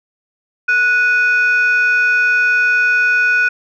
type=tone pair together; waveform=sine; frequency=1470.6 / 2489 Hz; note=F#6 / D#7; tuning=-11 / 0 cents; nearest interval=major sixth; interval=911 cents; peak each=-10 / -16 dBFS; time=0.68-3.49 s; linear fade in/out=10 ms; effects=tanh soft clip ceiling -6 dBFS